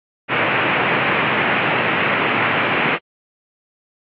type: band-pass noise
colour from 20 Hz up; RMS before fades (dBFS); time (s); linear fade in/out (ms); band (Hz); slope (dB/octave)
white; -18; 0.28-2.99; 50; 110 to 2700; 48
effects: AAC 48 kbps